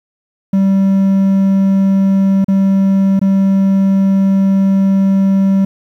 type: tone with dropouts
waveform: triangle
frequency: 194.1 Hz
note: G3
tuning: 17 cents flat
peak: -6 dBFS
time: 0.53-5.65 s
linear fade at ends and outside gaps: 5 ms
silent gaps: 2.445-2.482 / 3.194-3.214 s
effects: 8-bit